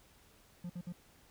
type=tone bursts; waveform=triangle; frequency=175.7 Hz; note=F3; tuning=11 cents sharp; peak=-37 dBFS; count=3; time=0.64-0.925 s; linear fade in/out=5 ms; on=57 ms; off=57 ms; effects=pink hiss -64 dBFS RMS until 1.3 s